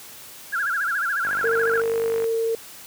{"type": "tone with vibrato", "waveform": "sine", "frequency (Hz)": 1500, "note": "F#6", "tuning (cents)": 23, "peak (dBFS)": -21, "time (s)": [0.52, 1.82], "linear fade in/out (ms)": 20, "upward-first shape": "sine", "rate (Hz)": 14, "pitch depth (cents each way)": 190}
{"type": "click train", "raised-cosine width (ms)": 0.5, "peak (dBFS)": -19, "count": 50, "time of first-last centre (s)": [1.25, 2.242], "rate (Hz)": 49.4}
{"type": "tone with pitch glide", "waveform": "sine", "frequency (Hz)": [457.1, 454.2], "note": ["A#4", "A#4"], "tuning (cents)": [-34, -45], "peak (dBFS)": -20, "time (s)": [1.44, 2.55], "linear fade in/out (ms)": 2, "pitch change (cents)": -11, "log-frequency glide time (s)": [1.99, 2.33]}
{"effects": ["white hiss -42 dBFS RMS until 2.86 s", "high-pass 60 Hz 12 dB/octave"]}